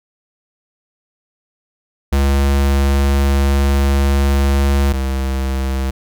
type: tone pair in turn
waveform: square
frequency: 69.3 / 66.55 Hz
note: C#2 / C2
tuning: 0 / +30 cents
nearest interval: minor second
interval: 70 cents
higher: first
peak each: -12 / -17 dBFS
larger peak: first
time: 2.12-4.93 / 4.93-5.91 s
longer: first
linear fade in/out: 10 ms
effects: none